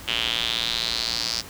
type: tone with band-pass filter sweep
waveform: square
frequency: 58 Hz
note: A#1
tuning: 8 cents flat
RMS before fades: -26 dBFS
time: 0.07-1.42 s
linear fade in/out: 20 ms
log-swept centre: 3000 to 5000 Hz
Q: 5
effects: pink hiss -41 dBFS RMS until 1.49 s